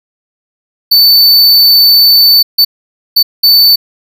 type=tone bursts at uneven times; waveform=square; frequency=4519 Hz; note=C#8; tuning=33 cents sharp; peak=-3 dBFS; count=4; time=0.91-2.43 / 2.58-2.65 / 3.16-3.23 / 3.43-3.76 s; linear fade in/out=10 ms; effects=none